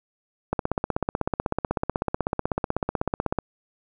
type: click train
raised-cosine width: 1 ms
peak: -9 dBFS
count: 47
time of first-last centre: 0.53-3.387 s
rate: 16.1 Hz
effects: none